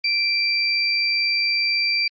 sine tone pair together, 2351 / 4702 Hz, D7 / D8, +1 / +1 cents, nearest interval octave, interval 1200 cents, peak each -21 dBFS, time 0.04-2.08 s, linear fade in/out 5 ms, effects Opus 32 kbps

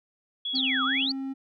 sine tone with vibrato, 3350 Hz, G#7, 14 cents sharp, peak -28 dBFS, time 0.45-1.06 s, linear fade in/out 5 ms, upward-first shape triangle, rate 7.9 Hz, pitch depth 12 cents each way
triangle tone with pitch glide, 263.1 to 268.6 Hz, C4 to C4, +10 to +46 cents, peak -28 dBFS, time 0.53-1.34 s, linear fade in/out 20 ms, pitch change +36 cents, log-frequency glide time 0.86-0.91 s
sine exponential two-way sweep, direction down then up, 4730 to 1160 to 4730 Hz, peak -25 dBFS, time 0.55-1.12 s, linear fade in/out 5 ms, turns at 0.84 s
effects none

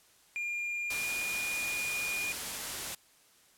triangle tone with pitch glide, 2406 to 2437 Hz, D7 to D#7, +41 to -37 cents, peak -31 dBFS, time 0.36-2.32 s, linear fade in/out 0 ms, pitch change +22 cents, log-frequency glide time 0.97-1.09 s
white noise, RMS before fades -37 dBFS, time 0.9-2.95 s, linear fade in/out 5 ms
effects white hiss -63 dBFS RMS until 3.57 s + low-pass 12000 Hz 12 dB/octave

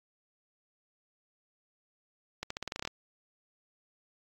accelerating click train, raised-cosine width 0.2 ms, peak -18 dBFS, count 11, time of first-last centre 2.43-2.875 s, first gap 74 ms, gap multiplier 0.88, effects AAC 64 kbps

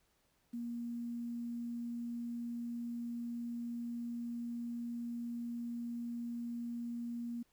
sine tone with quantisation, 236.6 Hz, A#3, 26 cents sharp, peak -38 dBFS, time 0.53-7.43 s, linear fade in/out 10 ms, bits 11, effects pink hiss -75 dBFS RMS until 7.52 s

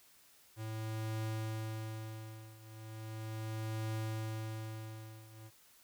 square tone with tremolo, 110 Hz, A2, in tune, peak -36 dBFS, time 0.56-5.51 s, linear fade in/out 50 ms, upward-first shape triangle, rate 0.37 Hz, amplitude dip 90%, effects white hiss -64 dBFS RMS until 5.83 s

